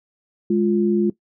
sine tone pair together, 207.7 / 349.3 Hz, G#3 / F4, 0 / 0 cents, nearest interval major sixth, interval 900 cents, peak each -18 dBFS, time 0.5-1.1 s, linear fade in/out 5 ms, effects noise-tail reverb RT60 0.1 s tail -18 dB re dry

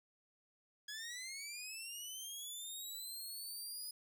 15% pulse linear sweep, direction up, 1660 to 5000 Hz, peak -38 dBFS, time 0.88-3.91 s, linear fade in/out 5 ms, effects none

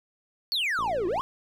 triangle exponential two-way sweep, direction down then up, 4595 to 331.2 to 1142 Hz, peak -23 dBFS, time 0.52-1.21 s, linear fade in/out 0 ms, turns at 1.07 s
click train, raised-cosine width 2 ms, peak -28 dBFS, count 24, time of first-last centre 0.79-1.195 s, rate 56.8 Hz
effects none

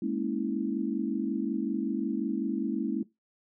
sine chord, A# half-diminished seventh, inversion third, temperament equal with one note detuned, 207.7 / 233.1 / 277.2 / 326.4 Hz, G#3 / A#3 / C#4 / E4, 0 / 0 / 0 / -17 cents, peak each -33 dBFS, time 0.02-3.03 s, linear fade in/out 5 ms, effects noise-tail reverb RT60 0.2 s tail -19 dB re dry

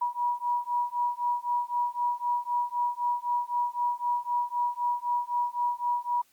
sine beating tone pair, 965 / 968.9 Hz, B5 / B5, -40 / -33 cents, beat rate 3.9 Hz, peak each -29 dBFS, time 0.01-6.22 s, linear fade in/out 10 ms, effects white hiss -65 dBFS RMS until 6.32 s + Opus 32 kbps

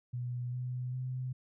sine tone with pitch steps, 122.9 / 125.41 / 127.97 Hz, B2 / B2 / C3, -8 / +27 / -38 cents, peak -34 dBFS, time 0.13-1.33 s, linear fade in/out 10 ms, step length 400 ms, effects none

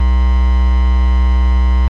triangle tone with quantisation, 62.5 Hz, B1, 21 cents sharp, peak -6 dBFS, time 0-1.88 s, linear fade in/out 5 ms, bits 4, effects low-pass 3000 Hz 12 dB/octave + AAC 48 kbps

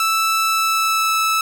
sawtooth tone with pitch glide, 1318.5 to 1310.1 Hz, E6 to E6, 0 to -11 cents, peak -12 dBFS, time 0-1.41 s, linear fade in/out 2 ms, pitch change -11 cents, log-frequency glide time 0.39-1.18 s, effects none

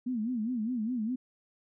sine tone with vibrato, 233.1 Hz, A#3, in tune, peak -29 dBFS, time 0.06-1.16 s, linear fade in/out 10 ms, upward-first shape sine, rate 4.9 Hz, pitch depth 170 cents each way, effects none

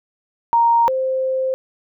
sine tone pair in turn, 932.3 / 523.2 Hz, A#5 / C5, 0 / 0 cents, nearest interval minor seventh, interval 1000 cents, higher first, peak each -11 / -17 dBFS, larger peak first, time 0.53-0.88 / 0.88-1.54 s, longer second, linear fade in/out 0 ms, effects none

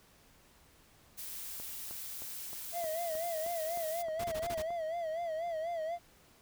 blue noise, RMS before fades -43 dBFS, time 1.17-4.03 s, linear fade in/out 20 ms
click train, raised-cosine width 1 ms, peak -35 dBFS, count 11, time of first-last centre 1.6-4.706 s, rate 3.22 Hz
triangle tone with vibrato, 659.3 Hz, E5, in tune, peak -32 dBFS, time 2.72-5.99 s, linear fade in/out 50 ms, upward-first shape sine, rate 4.1 Hz, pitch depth 95 cents each way
pink noise bursts, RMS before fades -42 dBFS, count 6, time 4.19-4.625 s, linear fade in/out 10 ms, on 55 ms, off 21 ms
effects pink hiss -63 dBFS RMS until 6.41 s

